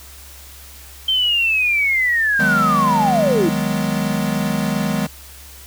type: linear sweep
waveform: sine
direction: down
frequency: 3136 to 305.3 Hz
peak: -14 dBFS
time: 1.08-3.49 s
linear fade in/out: 5 ms
type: chord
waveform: square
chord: G# minor seventh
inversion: second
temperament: equal with one note detuned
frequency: 157.64 / 185 / 207.7 / 246.9 Hz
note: D#3 / F#3 / G#3 / B3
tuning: +23 / 0 / 0 / 0 cents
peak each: -25 / -25 / -22 / -26 dBFS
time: 2.39-5.07 s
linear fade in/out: 10 ms
effects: added 68 Hz sine -41 dBFS peak until 5.66 s + white hiss -41 dBFS RMS until 5.66 s